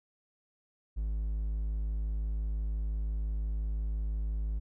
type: tone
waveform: triangle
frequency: 52.9 Hz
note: G#1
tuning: 33 cents sharp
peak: -28 dBFS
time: 0.96-4.6 s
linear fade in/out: 20 ms
effects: none